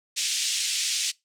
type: band-pass noise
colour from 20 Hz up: white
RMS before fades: -27 dBFS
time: 0.16-1.12 s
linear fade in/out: 20 ms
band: 2500 to 7600 Hz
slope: 24 dB/octave
effects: noise-tail reverb RT60 0.2 s tail -23 dB re dry